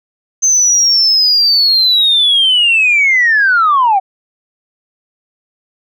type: linear sweep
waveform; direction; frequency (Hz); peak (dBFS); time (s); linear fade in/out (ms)
sine; down; 6272 to 740; -6; 0.42-4; 20
effects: tanh soft clip ceiling -3 dBFS